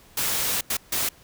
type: noise bursts at uneven times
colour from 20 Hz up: white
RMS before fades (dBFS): -25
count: 3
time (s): 0.17-0.61 / 0.7-0.77 / 0.92-1.09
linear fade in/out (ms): 5
effects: pink hiss -53 dBFS RMS until 1.23 s